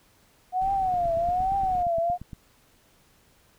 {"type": "tone with vibrato", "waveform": "sine", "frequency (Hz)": 724, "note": "F#5", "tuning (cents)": -38, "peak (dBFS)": -22, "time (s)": [0.52, 2.18], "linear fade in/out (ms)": 50, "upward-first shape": "triangle", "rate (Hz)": 1.2, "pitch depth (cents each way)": 160}
{"type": "noise", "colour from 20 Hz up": "brown", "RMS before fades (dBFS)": -40, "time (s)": [0.61, 1.83], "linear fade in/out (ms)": 5}
{"type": "click train", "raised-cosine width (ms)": 5, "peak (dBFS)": -26, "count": 13, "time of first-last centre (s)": [0.94, 2.332], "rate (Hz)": 8.62}
{"effects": ["pink hiss -61 dBFS RMS until 3.58 s"]}